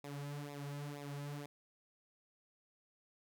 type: tone with flanger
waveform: sawtooth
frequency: 143.8 Hz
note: D3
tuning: 36 cents flat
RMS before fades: -45 dBFS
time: 0.04-1.46 s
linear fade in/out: 2 ms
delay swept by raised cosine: 0.65 to 4.35 ms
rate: 2.1 Hz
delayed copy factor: -0.8
effects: none